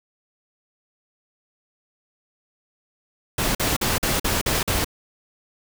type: noise bursts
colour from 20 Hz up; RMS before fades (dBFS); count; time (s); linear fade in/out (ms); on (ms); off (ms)
pink; -22; 7; 3.38-4.846; 5; 170; 46
effects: none